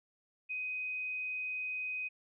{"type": "tone", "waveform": "sine", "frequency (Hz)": 2508, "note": "D#7", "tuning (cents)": 13, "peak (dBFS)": -35, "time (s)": [0.49, 2.09], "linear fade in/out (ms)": 20, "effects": []}